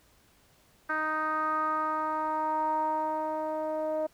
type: tone with low-pass filter sweep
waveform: 10% pulse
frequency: 311.1 Hz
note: D#4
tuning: in tune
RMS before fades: -30 dBFS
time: 0.89-4.07 s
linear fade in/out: 10 ms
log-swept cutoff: 1500 to 670 Hz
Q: 5.4
effects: pink hiss -63 dBFS RMS until 4.13 s